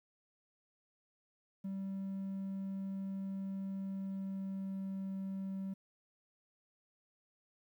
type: tone with pitch glide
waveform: triangle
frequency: 193.8 to 192.68 Hz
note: G3 to G3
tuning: -20 to -30 cents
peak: -35 dBFS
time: 1.64-5.74 s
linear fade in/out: 10 ms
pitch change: -10 cents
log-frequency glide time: 3.73-4.95 s
effects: tanh soft clip ceiling -31 dBFS + 12-bit